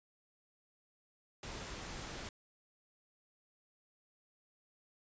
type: noise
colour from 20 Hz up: pink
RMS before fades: -45 dBFS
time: 1.43-2.29 s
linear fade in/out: 2 ms
effects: resampled to 16000 Hz